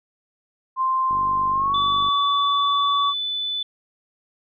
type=tone with pitch glide; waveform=sine; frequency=1046.5 to 1134.6 Hz; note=C6 to C#6; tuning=0 to +40 cents; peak=-18 dBFS; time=0.76-3.14 s; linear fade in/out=50 ms; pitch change=+140 cents; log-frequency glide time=1.51-1.78 s
type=click train; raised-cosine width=3 ms; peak=-26 dBFS; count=49; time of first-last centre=1.11-2.086 s; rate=49.2 Hz
type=tone; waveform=sine; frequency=3495 Hz; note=A7; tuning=12 cents flat; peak=-23 dBFS; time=1.74-3.63 s; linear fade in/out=5 ms
effects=none